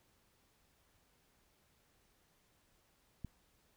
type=click; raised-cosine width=5 ms; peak=-30 dBFS; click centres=3.247 s; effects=pink hiss -73 dBFS RMS until 3.76 s